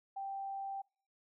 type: tone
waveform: sine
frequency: 784 Hz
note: G5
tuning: in tune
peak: -38 dBFS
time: 0.16-0.82 s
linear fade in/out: 10 ms
effects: noise-tail reverb RT60 0.4 s tail -25 dB re dry